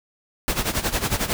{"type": "noise with tremolo", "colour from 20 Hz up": "pink", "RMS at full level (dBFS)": -21, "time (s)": [0.48, 1.33], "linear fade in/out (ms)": 0, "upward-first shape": "sine", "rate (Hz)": 11, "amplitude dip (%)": 80, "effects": []}